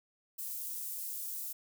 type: high-pass noise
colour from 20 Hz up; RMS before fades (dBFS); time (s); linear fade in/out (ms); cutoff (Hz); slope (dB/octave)
white; -40; 0.38-1.53; 10; 10000; 12
effects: none